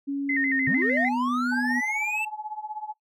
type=tone with pitch glide; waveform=sine; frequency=279.5 to 247.6 Hz; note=C#4 to B3; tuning=+14 to +5 cents; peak=-25 dBFS; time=0.07-1.81 s; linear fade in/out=20 ms; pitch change=-209 cents; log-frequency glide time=0.32-1.08 s
type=tone with vibrato; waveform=sine; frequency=1943 Hz; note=B6; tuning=29 cents flat; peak=-23 dBFS; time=0.29-1.09 s; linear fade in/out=5 ms; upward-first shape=square; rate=6.6 Hz; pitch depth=92 cents each way
type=linear sweep; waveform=triangle; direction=up; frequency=121.8 to 2695 Hz; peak=-24 dBFS; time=0.67-2.25 s; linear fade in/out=5 ms
type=tone with tremolo; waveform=sine; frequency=854 Hz; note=G#5; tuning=48 cents sharp; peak=-28 dBFS; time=1.51-2.94 s; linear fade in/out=20 ms; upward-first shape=triangle; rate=16 Hz; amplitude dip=95%
effects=noise-tail reverb RT60 0.1 s tail -19 dB re dry